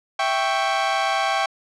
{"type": "chord", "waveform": "sawtooth", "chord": "C# diminished", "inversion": "first", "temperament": "equal", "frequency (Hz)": [659.3, 784, 1108.7], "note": ["E5", "G5", "C#6"], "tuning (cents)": [0, 0, 0], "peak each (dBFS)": [-22, -18, -21], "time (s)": [0.19, 1.46], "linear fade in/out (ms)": 5, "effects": ["low-pass 5000 Hz 12 dB/octave"]}